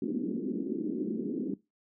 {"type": "band-pass noise", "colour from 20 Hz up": "pink", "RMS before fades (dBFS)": -33, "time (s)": [0.02, 1.54], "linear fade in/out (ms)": 2, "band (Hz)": [200, 380], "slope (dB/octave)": 48, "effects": ["noise-tail reverb RT60 0.2 s tail -18 dB re dry"]}